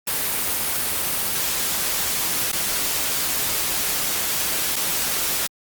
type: noise with dropouts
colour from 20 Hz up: white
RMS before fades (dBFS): -23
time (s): 0.07-5.47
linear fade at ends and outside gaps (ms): 5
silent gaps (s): 2.518-2.528 / 4.759-4.763
effects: Opus 32 kbps